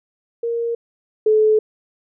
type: tone pair in turn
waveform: sine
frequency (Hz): 466.5 / 431.6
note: A#4 / A4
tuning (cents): +1 / -33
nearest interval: minor second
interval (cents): 134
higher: first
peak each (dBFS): -19 / -11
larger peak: second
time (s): 0.43-0.75 / 1.26-1.59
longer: second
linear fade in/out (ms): 5
effects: none